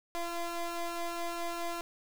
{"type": "ring-modulated tone", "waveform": "25% pulse", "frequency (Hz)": 341.6, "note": "F4", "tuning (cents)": -38, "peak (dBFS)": -27, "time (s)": [0.15, 1.81], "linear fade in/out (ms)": 0, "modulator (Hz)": 344, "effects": ["9-bit"]}